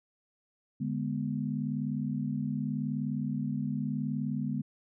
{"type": "chord", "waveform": "sine", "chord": "G# diminished", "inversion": "second", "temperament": "equal", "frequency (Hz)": [146.83, 207.7, 246.9], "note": ["D3", "G#3", "B3"], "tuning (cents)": [0, 0, 0], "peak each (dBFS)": -34, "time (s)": [0.8, 4.62], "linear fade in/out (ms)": 10, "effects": []}